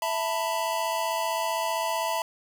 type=chord; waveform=square; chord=E suspended fourth; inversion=none; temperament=equal with one note detuned; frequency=659.3 / 892.3 / 987.8 Hz; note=E5 / A5 / B5; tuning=0 / +24 / 0 cents; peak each=-31 dBFS; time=0.02-2.22 s; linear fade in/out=2 ms; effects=9-bit

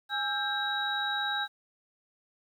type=tone cluster; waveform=sine; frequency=826 / 1328 / 1590 / 3843 Hz; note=G#5 / E6 / G6 / B7; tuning=-10 / +12 / +24 / -48 cents; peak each=-34 / -40 / -32 / -33 dBFS; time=0.09-1.48 s; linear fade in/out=50 ms; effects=10-bit

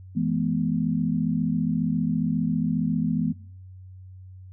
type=chord; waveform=sine; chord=E major; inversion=none; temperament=equal with one note detuned; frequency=164.81 / 212.1 / 246.9 Hz; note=E3 / G#3 / B3; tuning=0 / +37 / 0 cents; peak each=-26 dBFS; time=0.15-3.33 s; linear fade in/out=20 ms; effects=noise-tail reverb RT60 0.5 s tail -19 dB re dry + added 93 Hz sine -41 dBFS peak until 4.52 s

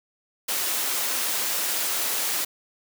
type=high-pass noise; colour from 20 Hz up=white; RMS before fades=-26 dBFS; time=0.48-2.45 s; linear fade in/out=10 ms; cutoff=320 Hz; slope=12 dB/octave; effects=none

